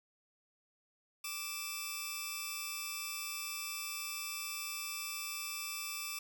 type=tone pair together; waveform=10% pulse; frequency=1174.7 / 2637 Hz; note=D6 / E7; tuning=0 / 0 cents; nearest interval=octave + major second; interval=1400 cents; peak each=-35 / -32 dBFS; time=1.24-6.19 s; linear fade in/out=5 ms; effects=none